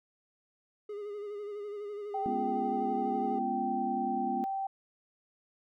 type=tone with vibrato; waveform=triangle; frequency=412.5 Hz; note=G#4; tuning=12 cents flat; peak=-35 dBFS; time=0.89-3.39 s; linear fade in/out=5 ms; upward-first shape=sine; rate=12 Hz; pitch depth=41 cents each way
type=tone; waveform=sine; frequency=778 Hz; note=G5; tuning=13 cents flat; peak=-31 dBFS; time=2.14-4.67 s; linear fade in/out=5 ms
type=chord; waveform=sine; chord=C# dominant seventh; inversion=second; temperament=equal; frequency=207.7 / 246.9 / 277.2 / 349.2 Hz; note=G#3 / B3 / C#4 / E#4; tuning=0 / 0 / 0 / 0 cents; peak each=-39 / -35 / -40 / -39 dBFS; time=2.26-4.44 s; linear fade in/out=0 ms
effects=none